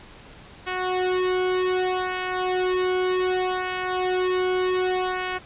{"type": "tone with flanger", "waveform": "sawtooth", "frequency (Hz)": 368.1, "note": "F#4", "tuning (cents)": -9, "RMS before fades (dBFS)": -24, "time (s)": [0.66, 5.39], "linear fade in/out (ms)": 20, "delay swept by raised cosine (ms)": [0.21, 1.61], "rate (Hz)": 0.65, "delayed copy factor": -0.95, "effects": ["pink hiss -46 dBFS RMS until 5.45 s", "resampled to 8000 Hz"]}